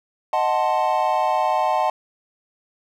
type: chord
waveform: triangle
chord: D# diminished seventh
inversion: none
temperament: equal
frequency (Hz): 622.3 / 740 / 880 / 1046.5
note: D#5 / F#5 / A5 / C6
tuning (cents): 0 / 0 / 0 / 0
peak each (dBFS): -22 / -20 / -20 / -24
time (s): 0.33-1.9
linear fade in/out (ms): 2
effects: none